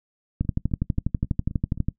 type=two click trains; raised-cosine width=5 ms; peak=-22 / -10 dBFS; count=6 / 19; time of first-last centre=0.45-1.776 / 0.41-1.885 s; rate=3.77 / 12.2 Hz; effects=noise-tail reverb RT60 0.1 s tail -21 dB re dry